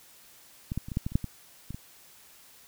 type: clicks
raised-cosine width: 5 ms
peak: -19 / -17 / -27 / -23 / -14 / -18 / -28 / -10 / -21 / -25 / -25 dBFS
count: 11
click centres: 0.719 / 0.776 / 0.885 / 0.918 / 0.971 / 1.065 / 1.12 / 1.155 / 1.243 / 1.706 / 1.745 s
effects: white hiss -55 dBFS RMS until 2.67 s